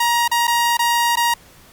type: tone with dropouts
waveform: sawtooth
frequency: 944 Hz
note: A#5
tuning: 22 cents sharp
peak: -11 dBFS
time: 0-1.34 s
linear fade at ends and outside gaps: 5 ms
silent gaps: 0.279-0.314 / 0.471-0.477 / 0.771-0.791 / 1.157-1.17 s
effects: pink hiss -47 dBFS RMS until 1.72 s + Opus 48 kbps